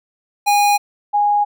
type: tone pair in turn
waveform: square / sine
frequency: 820 / 825.2 Hz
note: G#5 / G#5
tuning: -22 / -11 cents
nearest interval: unison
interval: 11 cents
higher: second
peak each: -12 dBFS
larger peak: neither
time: 0.46-0.78 / 1.13-1.45 s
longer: neither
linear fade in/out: 20 ms
effects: none